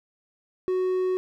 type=tone with hard clipping; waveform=triangle; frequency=370 Hz; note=F#4; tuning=in tune; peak=-23 dBFS; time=0.68-1.17 s; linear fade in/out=0 ms; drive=6 dB; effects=none